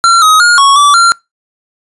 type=tone with pitch steps; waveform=square; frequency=1365 / 1262 / 1426 / 1108 / 1157 / 1377 Hz; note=F6 / D#6 / F6 / C#6 / D6 / F6; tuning=-40 / +24 / +36 / -1 / -26 / -25 cents; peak=-4 dBFS; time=0.04-1.12 s; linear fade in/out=0 ms; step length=180 ms; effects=noise-tail reverb RT60 0.2 s tail -23 dB re dry + resampled to 24000 Hz